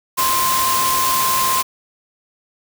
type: tone in noise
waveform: sine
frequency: 1046.5 Hz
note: C6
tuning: in tune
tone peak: -17 dBFS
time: 0.17-1.63 s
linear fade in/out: 20 ms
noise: white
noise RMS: -20 dBFS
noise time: 0.17-1.63 s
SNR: 0 dB
effects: none